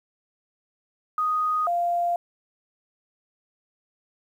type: tone pair in turn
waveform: sine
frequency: 1244.5 / 694.8 Hz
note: D#6 / F5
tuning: 0 / -9 cents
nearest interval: minor seventh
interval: 1009 cents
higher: first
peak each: -21 dBFS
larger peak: neither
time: 1.18-1.67 / 1.67-2.16 s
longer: neither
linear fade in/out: 2 ms
effects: 9-bit